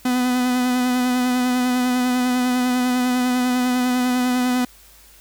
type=tone with vibrato; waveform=45% pulse; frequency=249.9 Hz; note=B3; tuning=21 cents sharp; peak=-17 dBFS; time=0.05-4.65 s; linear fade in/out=5 ms; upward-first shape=sine; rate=10 Hz; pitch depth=22 cents each way; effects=added 50 Hz sine -52 dBFS peak until 5.2 s + white hiss -49 dBFS RMS until 5.2 s